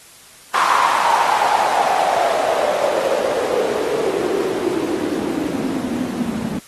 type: noise with band-pass filter sweep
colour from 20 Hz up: white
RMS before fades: -19 dBFS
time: 0.54-6.59 s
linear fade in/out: 5 ms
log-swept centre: 1100 to 210 Hz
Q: 5.8
effects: white hiss -44 dBFS RMS until 6.67 s + AAC 32 kbps